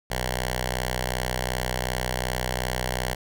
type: tone with notch filter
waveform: 5% pulse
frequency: 62.7 Hz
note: B1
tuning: 27 cents sharp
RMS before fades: -28 dBFS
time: 0.1-3.15 s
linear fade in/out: 10 ms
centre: 290 Hz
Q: 0.56
effects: none